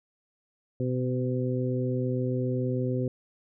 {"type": "harmonic tone with a mistuned harmonic", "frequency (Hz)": 126.9, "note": "B2", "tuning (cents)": 47, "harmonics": [1, 2, 3, 4], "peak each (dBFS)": [-28, -31, -33, -34], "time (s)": [0.8, 3.08], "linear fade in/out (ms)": 2, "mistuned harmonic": 1, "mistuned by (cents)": -20, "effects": []}